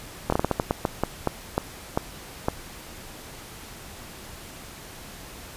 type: slowing click train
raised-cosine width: 1 ms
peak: -7 dBFS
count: 14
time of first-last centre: 0.3-2.484 s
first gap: 24 ms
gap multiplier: 1.29
effects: pink hiss -42 dBFS RMS until 5.56 s + resampled to 32000 Hz